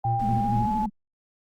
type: tone with pitch glide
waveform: sine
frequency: 795 to 857 Hz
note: G5 to A5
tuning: +24 to -46 cents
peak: -24 dBFS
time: 0.04-0.86 s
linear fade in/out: 5 ms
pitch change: +130 cents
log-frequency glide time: 0.38-0.73 s
type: tone with tremolo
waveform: triangle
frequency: 117.1 Hz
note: A#2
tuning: 8 cents sharp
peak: -21 dBFS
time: 0.05-0.66 s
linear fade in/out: 0 ms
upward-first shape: sine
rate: 4.3 Hz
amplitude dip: 75%
type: noise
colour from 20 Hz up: brown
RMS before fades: -35 dBFS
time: 0.19-0.86 s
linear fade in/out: 5 ms
type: tone with vibrato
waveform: sine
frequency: 216.6 Hz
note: A3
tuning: 27 cents flat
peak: -27 dBFS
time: 0.21-0.9 s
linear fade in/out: 20 ms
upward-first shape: square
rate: 13 Hz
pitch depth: 110 cents each way
effects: Opus 48 kbps